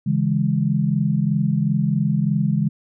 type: tone cluster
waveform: sine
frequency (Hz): 140.4 / 163.4 / 205.5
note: C#3 / E3 / G#3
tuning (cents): +22 / -15 / -18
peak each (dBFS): -21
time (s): 0.06-2.69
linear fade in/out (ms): 10
effects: none